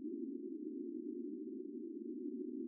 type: band-pass noise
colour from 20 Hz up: white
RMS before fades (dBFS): -45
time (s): 0-2.67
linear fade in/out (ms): 0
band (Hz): 230 to 370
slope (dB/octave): 96
effects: none